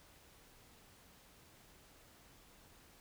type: silence
effects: pink hiss -63 dBFS RMS until 3 s